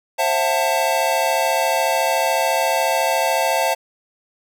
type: chord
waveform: square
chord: F# half-diminished seventh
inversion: second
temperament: just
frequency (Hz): 532.8 / 666 / 740 / 888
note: C5 / E5 / F#5 / A5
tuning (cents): +31 / +18 / 0 / +16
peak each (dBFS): -24 / -22 / -25 / -22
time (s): 0.18-3.75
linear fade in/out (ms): 20
effects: none